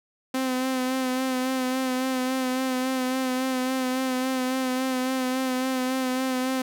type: tone with vibrato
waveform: sawtooth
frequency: 258.2 Hz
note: C4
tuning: 23 cents flat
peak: -20 dBFS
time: 0.34-6.62 s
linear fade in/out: 5 ms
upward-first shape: sine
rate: 3.6 Hz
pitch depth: 30 cents each way
effects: none